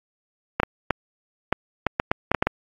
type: clicks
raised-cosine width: 0.5 ms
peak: -4 dBFS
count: 11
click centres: 0.6 / 0.633 / 0.907 / 1.526 / 1.867 / 1.999 / 2.115 / 2.316 / 2.347 / 2.425 / 2.47 s
effects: AAC 32 kbps